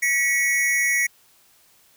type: tone pair together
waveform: square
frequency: 1936.9 / 2217 Hz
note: B6 / C#7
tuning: -34 / 0 cents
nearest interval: major second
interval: 234 cents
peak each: -22 dBFS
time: 0.02-1.07 s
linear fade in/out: 10 ms
effects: white hiss -57 dBFS RMS until 1.96 s